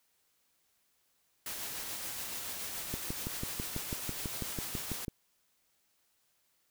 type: noise with tremolo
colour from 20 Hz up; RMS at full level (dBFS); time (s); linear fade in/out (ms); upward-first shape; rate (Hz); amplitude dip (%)
white; -39; 1.46-5.05; 2; sine; 7; 25
type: click train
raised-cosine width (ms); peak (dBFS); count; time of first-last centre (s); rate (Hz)
3; -23; 14; 2.94-5.082; 6.07
effects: white hiss -74 dBFS RMS until 6.7 s